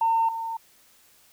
sine tone pair in turn, 908 / 908 Hz, A#5 / A#5, -46 / -46 cents, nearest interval unison, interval 0 cents, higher neither, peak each -18 / -28 dBFS, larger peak first, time 0.01-0.29 / 0.29-0.57 s, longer neither, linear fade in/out 5 ms, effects tanh soft clip ceiling -14 dBFS + white hiss -58 dBFS RMS until 1.32 s

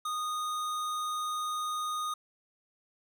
sine tone with hard clipping, 1235 Hz, D#6, 13 cents flat, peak -33 dBFS, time 0.05-2.14 s, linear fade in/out 5 ms, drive 18 dB, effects none

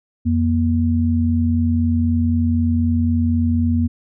sine tone pair together, 87.31 / 238 Hz, F2 / A#3, 0 / +36 cents, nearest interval octave + perfect fourth, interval 1736 cents, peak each -17 dBFS, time 0.25-3.88 s, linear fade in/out 20 ms, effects none

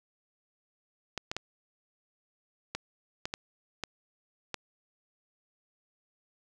clicks, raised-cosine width 0.2 ms, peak -16 dBFS, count 8, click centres 1.177 / 1.315 / 1.366 / 2.75 / 3.255 / 3.339 / 3.837 / 4.543 s, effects none

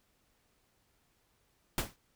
pink noise with exponential decay, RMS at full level -28 dBFS, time 1.78-1.96 s, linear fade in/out 1 ms, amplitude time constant 37 ms, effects pink hiss -73 dBFS RMS until 2.15 s

